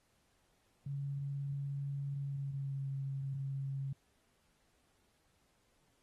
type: tone with pitch glide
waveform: sine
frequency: 140 to 136.72 Hz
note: C#3 to C#3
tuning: +18 to -24 cents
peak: -36 dBFS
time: 0.86-3.93 s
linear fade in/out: 5 ms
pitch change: -42 cents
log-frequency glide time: 2.16-2.88 s
effects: pink hiss -75 dBFS RMS until 6.02 s + AAC 32 kbps